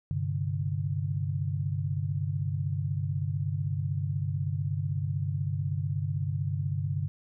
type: chord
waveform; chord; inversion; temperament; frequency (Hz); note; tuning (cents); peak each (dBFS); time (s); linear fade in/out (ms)
sine; G suspended fourth; none; equal; 98 / 130.81 / 146.83; G2 / C3 / D3; 0 / 0 / 0; -31 / -34 / -31; 0.11-7.08; 0
effects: none